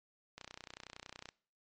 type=click train; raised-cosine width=0.2 ms; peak=-29 dBFS; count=29; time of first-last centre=0.38-1.289 s; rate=30.8 Hz; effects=noise-tail reverb RT60 0.5 s tail -23 dB re dry + MP3 48 kbps